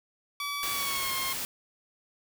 15% pulse tone with pitch glide, 1146 to 1069.3 Hz, D6 to C6, -43 to +37 cents, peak -25 dBFS, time 0.4-1.33 s, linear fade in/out 2 ms, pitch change -120 cents, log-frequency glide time 0.71-1.14 s
white noise, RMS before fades -34 dBFS, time 0.63-1.45 s, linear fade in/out 0 ms
effects none

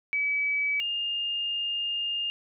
sine tone pair in turn, 2287 / 2821 Hz, D7 / F7, -47 / +17 cents, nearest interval major third, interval 364 cents, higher second, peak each -24 / -27 dBFS, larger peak first, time 0.13-0.8 / 0.8-2.3 s, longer second, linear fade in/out 0 ms, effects none

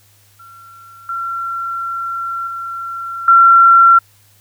sine tone with level steps, 1363 Hz, F6, 43 cents flat, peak -37 / -19 / -22 / -4 dBFS, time 0.39-3.99 s, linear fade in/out 10 ms, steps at 1.09 / 2.47 / 3.28 s, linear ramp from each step 2 ms, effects added 101 Hz sine -52 dBFS peak until 4.4 s + white hiss -52 dBFS RMS until 4.4 s

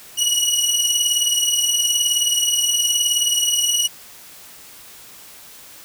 20% pulse beating tone pair, 2905 / 2924 Hz, F#7 / F#7, -32 / -21 cents, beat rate 19 Hz, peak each -14 dBFS, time 0.17-3.88 s, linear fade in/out 20 ms, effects white hiss -42 dBFS RMS until 5.84 s

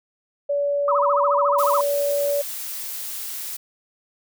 sine tone, 572 Hz, D5, 46 cents flat, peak -19 dBFS, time 0.49-2.42 s, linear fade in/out 10 ms
sine tone with vibrato, 1108.7 Hz, C#6, in tune, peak -18 dBFS, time 0.88-1.81 s, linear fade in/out 2 ms, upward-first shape sine, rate 14 Hz, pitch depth 270 cents each way
blue noise, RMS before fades -31 dBFS, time 1.58-3.57 s, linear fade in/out 10 ms
effects none

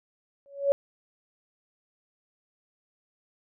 sine tone with exponential growth, 560 Hz, C#5, 18 cents sharp, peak -15 dBFS, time 0.46-0.72 s, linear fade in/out 0 ms, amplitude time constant 55 ms, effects none

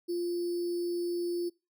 sine tone with sample-and-hold, 348.1 Hz, F4, 6 cents flat, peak -29 dBFS, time 0.08-1.5 s, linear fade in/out 20 ms, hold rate 4900 Hz, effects noise-tail reverb RT60 0.3 s tail -25 dB re dry

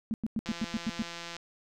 sine tone bursts, 222.3 Hz, A3, 18 cents sharp, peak -27 dBFS, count 8, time 0.11-1.021 s, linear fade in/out 0 ms, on 29 ms, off 97 ms
click train, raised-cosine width 0.2 ms, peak -23 dBFS, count 155, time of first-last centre 0.46-1.366 s, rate 170 Hz
effects none

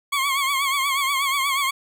20% pulse tone with vibrato, 1100 Hz, C#6, 14 cents flat, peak -15 dBFS, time 0.12-1.71 s, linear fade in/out 10 ms, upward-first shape triangle, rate 8.3 Hz, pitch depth 87 cents each way, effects none

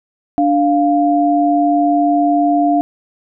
sine tone pair together, 292.8 / 698.5 Hz, D4 / F5, -5 / 0 cents, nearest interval octave + minor third, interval 1505 cents, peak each -13 dBFS, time 0.38-2.81 s, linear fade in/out 0 ms, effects none

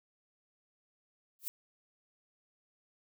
violet noise with exponential growth, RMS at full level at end -33 dBFS, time 1.39-1.48 s, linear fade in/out 0 ms, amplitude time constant 19 ms, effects none

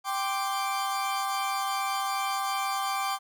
40% pulse chord, G suspended fourth, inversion none, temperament equal, 784 / 1046.5 / 1174.7 Hz, G5 / C6 / D6, 0 / 0 / 0 cents, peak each -30 / -35 / -30 dBFS, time 0.04-3.19 s, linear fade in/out 50 ms, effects none

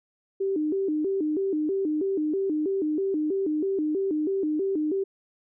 sine tone with vibrato, 344.6 Hz, F4, 23 cents flat, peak -23 dBFS, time 0.4-5.04 s, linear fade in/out 10 ms, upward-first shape square, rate 3.1 Hz, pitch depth 210 cents each way, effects none

